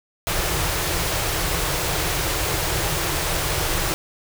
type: band-stop noise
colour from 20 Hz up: pink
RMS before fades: -23 dBFS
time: 0.27-3.94 s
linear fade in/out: 0 ms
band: 180 to 300 Hz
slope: 96 dB/octave
effects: none